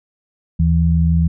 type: tone pair together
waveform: sine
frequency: 77.78 / 165 Hz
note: D#2 / E3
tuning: 0 / +2 cents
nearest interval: octave + minor second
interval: 1302 cents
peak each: -14 dBFS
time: 0.59-1.28 s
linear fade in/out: 10 ms
effects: none